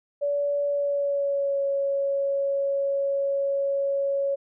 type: tone with pitch glide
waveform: sine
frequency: 573 to 555.4 Hz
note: D5 to C#5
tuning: -43 to +3 cents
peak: -22 dBFS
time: 0.21-4.36 s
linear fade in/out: 20 ms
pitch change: -54 cents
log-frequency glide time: 0.66-1.63 s
effects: none